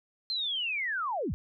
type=linear sweep; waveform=sine; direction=down; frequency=4186 to 33.59 Hz; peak=-29 dBFS; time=0.3-1.34 s; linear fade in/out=0 ms; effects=none